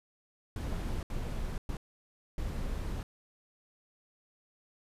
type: noise bursts at uneven times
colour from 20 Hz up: brown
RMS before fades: -35 dBFS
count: 4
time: 0.56-1.03 / 1.1-1.58 / 1.69-1.77 / 2.38-3.03 s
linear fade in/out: 2 ms
effects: resampled to 32000 Hz